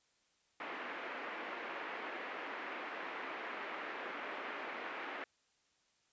white band-pass noise, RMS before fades -44 dBFS, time 0.6-5.24 s, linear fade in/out 2 ms, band 270 to 2200 Hz, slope 24 dB/octave, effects white hiss -75 dBFS RMS until 6.12 s + resampled to 16000 Hz

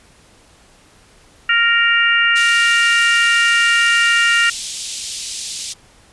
harmonic tone, 466.2 Hz, A#4, in tune, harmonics 3 / 4 / 5 / 6, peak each -16 / -15 / -22 / -17 dBFS, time 1.49-4.5 s, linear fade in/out 5 ms
white band-pass noise, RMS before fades -27 dBFS, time 2.35-5.74 s, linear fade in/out 20 ms, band 3000 to 8500 Hz, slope 24 dB/octave
effects pink hiss -49 dBFS RMS until 6.12 s + resampled to 24000 Hz

